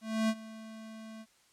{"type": "tone with ADSR envelope", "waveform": "square", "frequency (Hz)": 220.7, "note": "A3", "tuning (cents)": 5, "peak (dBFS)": -26, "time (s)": [0.01, 1.26], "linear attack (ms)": 280, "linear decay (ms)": 52, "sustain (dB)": -19, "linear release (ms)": 49, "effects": ["white hiss -66 dBFS RMS until 1.52 s", "low-pass 9000 Hz 12 dB/octave"]}